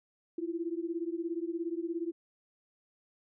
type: beating tone pair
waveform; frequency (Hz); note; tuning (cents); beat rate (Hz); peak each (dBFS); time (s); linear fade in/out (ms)
sine; 329.6 / 346.6; E4 / F4; 0 / -13; 17; -35 / -36; 0.38-2.12; 5
effects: none